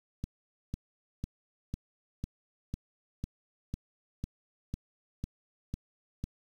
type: click train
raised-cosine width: 5 ms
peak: -22 dBFS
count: 13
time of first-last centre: 0.24-6.24 s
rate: 2 Hz
effects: 8-bit